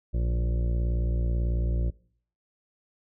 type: harmonic tone with a mistuned harmonic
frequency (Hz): 58.27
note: A#1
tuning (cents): 0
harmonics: 1 / 2 / 3 / 4 / 5 / 6 / 7 / 8 / 9 / 10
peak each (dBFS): -24 / -32 / -37 / -48 / -48 / -42 / -53 / -51 / -49 / -47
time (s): 0.13-1.91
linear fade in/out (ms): 20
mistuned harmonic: 3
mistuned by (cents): +16
effects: noise-tail reverb RT60 0.6 s tail -23 dB re dry